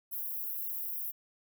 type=high-pass noise; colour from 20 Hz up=white; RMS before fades=-37 dBFS; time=0.11-1.12 s; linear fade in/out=20 ms; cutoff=12000 Hz; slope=48 dB/octave; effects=none